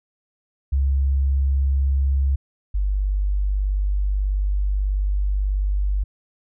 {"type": "tone pair in turn", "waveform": "sine", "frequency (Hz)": [68, 49.19], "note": ["C#2", "G1"], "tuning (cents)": [-33, 7], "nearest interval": "tritone", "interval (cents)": 560, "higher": "first", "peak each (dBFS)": [-16, -18], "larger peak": "first", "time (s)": [[0.72, 2.36], [2.74, 6.04]], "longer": "second", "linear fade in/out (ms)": 10, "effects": []}